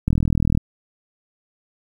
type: click train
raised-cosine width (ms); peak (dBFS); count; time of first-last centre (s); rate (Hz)
5; -6; 21; 0.08-0.575; 40.4
effects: 8-bit